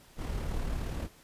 brown noise with amplitude modulation, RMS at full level -32 dBFS, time 0.16-1.09 s, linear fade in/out 50 ms, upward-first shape sine, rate 37.1 Hz, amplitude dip 40%, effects pink hiss -58 dBFS RMS until 1.23 s + resampled to 32000 Hz

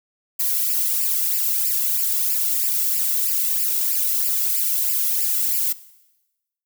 violet noise with flanger, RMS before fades -21 dBFS, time 0.39-5.73 s, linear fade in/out 10 ms, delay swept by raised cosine 0.4 to 1.5 ms, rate 3.1 Hz, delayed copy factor +0.95, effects noise-tail reverb RT60 1.0 s tail -18 dB re dry

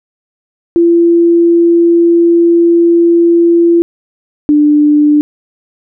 sine tone pair in turn, 340 / 296.8 Hz, F4 / D4, -46 / +18 cents, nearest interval major second, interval 236 cents, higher first, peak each -4 dBFS, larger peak neither, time 0.76-3.82 / 4.49-5.21 s, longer first, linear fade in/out 0 ms, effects none

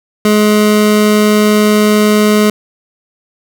25% pulse tone, 211.1 Hz, G#3, 29 cents sharp, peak -3 dBFS, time 0.25-2.5 s, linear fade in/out 2 ms, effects none

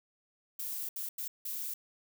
violet noise bursts at uneven times, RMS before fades -38 dBFS, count 4, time 0.59-0.89 / 0.96-1.09 / 1.18-1.28 / 1.45-1.74 s, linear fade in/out 5 ms, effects none

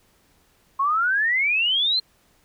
sine exponential sweep, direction up, 1067 to 4220 Hz, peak -18 dBFS, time 0.79-2 s, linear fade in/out 10 ms, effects pink hiss -61 dBFS RMS until 2.44 s

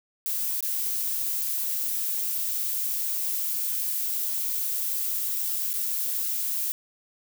violet noise with dropouts, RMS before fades -28 dBFS, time 0.26-6.72 s, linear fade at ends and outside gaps 0 ms, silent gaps 0.606-0.626 / 5.731-5.739 s, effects none

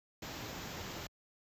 pink band-stop noise, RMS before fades -43 dBFS, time 0.22-1.07 s, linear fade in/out 5 ms, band 7400 to 13000 Hz, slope 96 dB/octave, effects high-pass 60 Hz 12 dB/octave + resampled to 32000 Hz

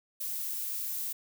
violet noise, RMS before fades -35 dBFS, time 0.2-1.13 s, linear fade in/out 10 ms, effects none

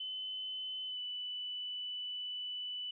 sine tone with pitch glide, 3033 to 2981 Hz, F#7 to F#7, +42 to +12 cents, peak -38 dBFS, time 0-2.91 s, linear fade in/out 5 ms, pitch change -30 cents, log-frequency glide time 0.86-0.99 s, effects none

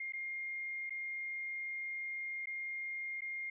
sine tone with dropouts, 2123 Hz, C7, 25 cents sharp, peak -38 dBFS, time 0-3.5 s, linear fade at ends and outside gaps 5 ms, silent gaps 0.123-0.134 / 0.896-0.905 / 2.458-2.47 / 3.208-3.218 s, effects none

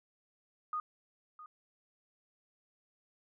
sine tone with echo, 1235 Hz, D#6, 13 cents flat, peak -33 dBFS, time 0.73-0.8 s, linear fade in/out 2 ms, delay 660 ms, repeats 1, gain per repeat -15 dB, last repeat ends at 1.46 s, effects none

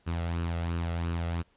sawtooth tone with flanger, 84.5 Hz, E2, 43 cents sharp, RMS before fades -31 dBFS, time 0.06-1.43 s, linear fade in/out 20 ms, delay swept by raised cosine 0.7 to 1.53 ms, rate 2.9 Hz, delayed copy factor +0.5, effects pink hiss -67 dBFS RMS until 1.56 s + resampled to 8000 Hz

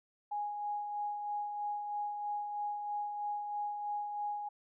sine tone with tremolo, 828 Hz, G#5, 5 cents flat, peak -33 dBFS, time 0.31-4.49 s, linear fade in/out 10 ms, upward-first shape sine, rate 3.1 Hz, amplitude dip 40%, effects none

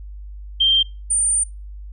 sine tone pair in turn, 3162 / 9024 Hz, G7 / C#9, +14 / +30 cents, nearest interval octave + tritone, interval 1816 cents, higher second, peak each -12 / -15 dBFS, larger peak first, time 0.6-0.83 / 1.1-1.44 s, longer second, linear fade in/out 10 ms, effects noise-tail reverb RT60 0.3 s tail -25 dB re dry + added 50 Hz sine -32 dBFS peak until 1.92 s

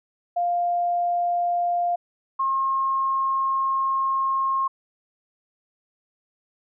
sine tone pair in turn, 700 / 1074 Hz, F5 / C6, +4 / +45 cents, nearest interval perfect fifth, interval 741 cents, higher second, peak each -20 dBFS, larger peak neither, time 0.36-1.96 / 2.39-4.68 s, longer second, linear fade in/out 10 ms, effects none

